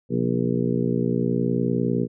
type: harmonic tone with a mistuned harmonic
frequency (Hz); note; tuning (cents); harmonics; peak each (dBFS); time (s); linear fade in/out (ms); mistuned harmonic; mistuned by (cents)
59.7; A#1; +42; 2 / 3 / 4 / 5 / 6 / 7 / 8; -27 / -26 / -25 / -31 / -30 / -28 / -31; 0.09-2.08; 50; 2; +130
effects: none